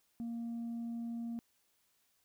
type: tone with tanh clipping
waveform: sine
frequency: 233.1 Hz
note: A#3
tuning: in tune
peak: -38 dBFS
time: 0.2-1.39 s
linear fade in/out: 0 ms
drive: 1 dB
effects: white hiss -75 dBFS RMS until 2.24 s